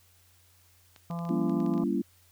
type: clicks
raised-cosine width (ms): 0.2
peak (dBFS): -33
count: 10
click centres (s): 0.962 / 1.11 / 1.19 / 1.252 / 1.291 / 1.496 / 1.603 / 1.663 / 1.738 / 1.779
type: harmonic tone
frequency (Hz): 170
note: F3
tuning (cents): -46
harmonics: 1 / 3 / 4 / 5 / 6 / 7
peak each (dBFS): -32 / -48 / -42 / -47 / -45 / -46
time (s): 1.1-1.84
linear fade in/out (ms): 2
type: chord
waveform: sine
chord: G diminished seventh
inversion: none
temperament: just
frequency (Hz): 196 / 235.2 / 282.2 / 338.7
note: G3 / Bb3 / Db4 / Fb4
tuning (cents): 0 / +16 / +31 / +47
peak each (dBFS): -31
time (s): 1.29-2.02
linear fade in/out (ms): 10
effects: added 89 Hz sine -63 dBFS peak until 2.31 s + white hiss -63 dBFS RMS until 2.31 s